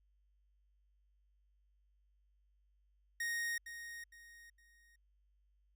45% pulse tone with echo, 1864.7 Hz, A#6, in tune, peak -36 dBFS, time 3.2-3.58 s, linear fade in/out 5 ms, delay 460 ms, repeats 3, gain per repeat -10 dB, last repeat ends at 4.96 s, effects added 50 Hz sine -70 dBFS peak until 5.75 s

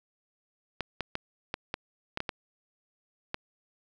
clicks, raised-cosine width 0.3 ms, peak -15 dBFS, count 9, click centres 0.807 / 1.007 / 1.154 / 1.541 / 1.741 / 2.174 / 2.204 / 2.292 / 3.344 s, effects none

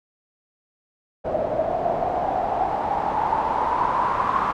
white noise with low-pass filter sweep, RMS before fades -23 dBFS, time 1.24-4.53 s, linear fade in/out 20 ms, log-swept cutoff 610 to 1100 Hz, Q 7, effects none

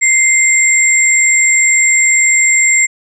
sine tone pair together, 2093 / 7473 Hz, C7 / A#8, 0 / +3 cents, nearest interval octave + minor seventh, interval 2203 cents, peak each -10 dBFS, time 0.01-2.87 s, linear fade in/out 20 ms, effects none

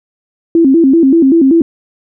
sine tone with vibrato, 298.7 Hz, D4, 29 cents sharp, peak -4 dBFS, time 0.55-1.62 s, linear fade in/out 2 ms, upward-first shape square, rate 5.2 Hz, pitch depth 190 cents each way, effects none

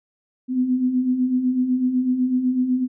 sine beating tone pair, 246.9 / 254.9 Hz, B3 / C4, 0 / -45 cents, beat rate 8 Hz, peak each -26 / -18 dBFS, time 0.48-2.88 s, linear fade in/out 50 ms, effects none

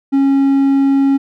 triangle tone, 274.3 Hz, C#4, 18 cents flat, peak -7 dBFS, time 0.12-1.18 s, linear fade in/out 20 ms, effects none

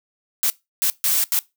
blue noise bursts at uneven times, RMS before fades -19 dBFS, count 4, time 0.43-0.5 / 0.82-0.9 / 1.04-1.24 / 1.32-1.39 s, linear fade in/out 0 ms, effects noise-tail reverb RT60 0.2 s tail -20 dB re dry

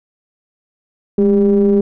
triangle ring-modulated tone, 96.8 Hz, G2, 21 cents flat, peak -4 dBFS, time 1.18-1.81 s, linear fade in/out 5 ms, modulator 303 Hz, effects none

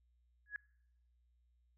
sine tone with exponential growth, 1677 Hz, G#6, 16 cents sharp, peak -35 dBFS, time 0.46-0.56 s, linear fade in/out 1 ms, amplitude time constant 21 ms, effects noise-tail reverb RT60 0.8 s tail -25 dB re dry + added 60 Hz sine -70 dBFS peak until 1.77 s

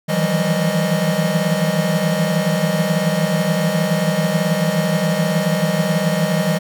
square tone cluster, 158.9 / 165.9 / 177.6 / 195.6 / 620 Hz, D#3 / E3 / F3 / G3 / D#5, +37 / +11 / +29 / -4 / -6 cents, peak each -23 dBFS, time 0.08-6.59 s, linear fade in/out 20 ms, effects none

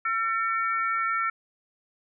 harmonic tone, 450.7 Hz, A4, 42 cents sharp, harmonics 3 / 4 / 5, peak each -25 / -32 / -32 dBFS, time 0.05-1.3 s, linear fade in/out 5 ms, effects none

